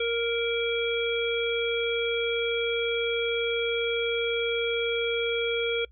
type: harmonic tone with a mistuned harmonic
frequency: 466.2 Hz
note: A#4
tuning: in tune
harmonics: 1 / 3 / 5 / 7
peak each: -26 / -36 / -32 / -32 dBFS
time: 0-5.85 s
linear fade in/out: 5 ms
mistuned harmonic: 7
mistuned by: +24 cents
effects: noise-tail reverb RT60 0.1 s tail -25 dB re dry + added 60 Hz sine -51 dBFS peak until 5.91 s